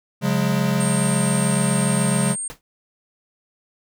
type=chord; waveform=square; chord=C# suspended fourth; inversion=none; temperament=equal with one note detuned; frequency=138.59 / 180.56 / 207.7 Hz; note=C#3 / F#3 / G#3; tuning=0 / -42 / 0 cents; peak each=-23 dBFS; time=0.21-2.36 s; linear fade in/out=50 ms
type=tone; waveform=sine; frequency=8600 Hz; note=C9; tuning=47 cents sharp; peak=-25 dBFS; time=0.8-2.48 s; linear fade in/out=5 ms
type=noise with exponential decay; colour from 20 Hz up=pink; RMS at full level=-31 dBFS; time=2.5-2.61 s; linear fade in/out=0 ms; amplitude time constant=22 ms
effects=none